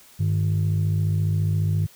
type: tone pair together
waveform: sine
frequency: 100 / 154.56 Hz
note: G2 / D#3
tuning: +35 / -11 cents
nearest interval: minor sixth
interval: 754 cents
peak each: -19 / -22 dBFS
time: 0.19-1.87 s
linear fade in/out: 20 ms
effects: tanh soft clip ceiling -15 dBFS + white hiss -51 dBFS RMS until 1.95 s